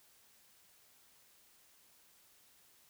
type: silence
effects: white hiss -66 dBFS RMS until 2.89 s